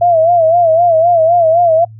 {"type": "tone with vibrato", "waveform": "sine", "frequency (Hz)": 670, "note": "E5", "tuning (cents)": 28, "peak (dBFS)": -6, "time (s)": [0.01, 1.85], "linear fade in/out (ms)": 10, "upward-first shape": "sine", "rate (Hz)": 3.9, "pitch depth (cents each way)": 93, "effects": ["noise-tail reverb RT60 0.1 s tail -25 dB re dry", "added 110 Hz sine -31 dBFS peak until 1.99 s"]}